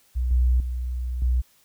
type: tone with level steps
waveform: sine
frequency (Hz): 61.9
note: B1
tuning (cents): +5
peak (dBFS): -21 / -16 / -25 / -18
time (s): 0.15-1.42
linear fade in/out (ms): 20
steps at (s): 0.31 / 0.6 / 1.22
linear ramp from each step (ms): 2
effects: white hiss -60 dBFS RMS until 1.64 s